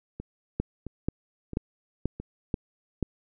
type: two click trains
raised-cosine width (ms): 3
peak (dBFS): -13 / -23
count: 6 / 4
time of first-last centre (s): 0.6-3.027 / 0.2-2.2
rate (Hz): 2.06 / 1.5
effects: none